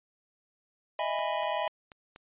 square chord, E major seventh, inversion third, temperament just, 618.1 / 659.3 / 824.1 / 988.9 Hz, D#5 / E5 / G#5 / B5, -12 / 0 / -14 / +2 cents, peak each -35 dBFS, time 0.99-1.68 s, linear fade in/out 2 ms
click train, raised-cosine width 0.3 ms, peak -32 dBFS, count 5, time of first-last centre 1.19-2.161 s, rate 4.12 Hz
effects resampled to 8000 Hz

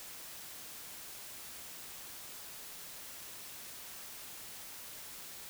silence, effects white hiss -48 dBFS RMS until 5.49 s

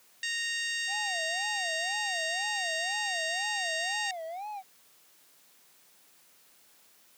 harmonic tone, 928 Hz, A#5, 8 cents flat, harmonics 2 / 3 / 4 / 5 / 6 / 7 / 8 / 9, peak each -33 / -37 / -39 / -41 / -43 / -44 / -45 / -46 dBFS, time 0.23-4.11 s, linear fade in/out 2 ms
triangle tone with vibrato, 740 Hz, F#5, in tune, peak -34 dBFS, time 0.87-4.63 s, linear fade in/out 50 ms, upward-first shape sine, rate 2 Hz, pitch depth 240 cents each way
effects white hiss -61 dBFS RMS until 7.17 s + high-pass 150 Hz 12 dB/octave

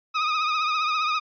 sawtooth tone with vibrato, 1248 Hz, D#6, 5 cents sharp, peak -18 dBFS, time 0.14-1.2 s, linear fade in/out 20 ms, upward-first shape triangle, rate 15 Hz, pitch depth 61 cents each way, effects resampled to 11025 Hz

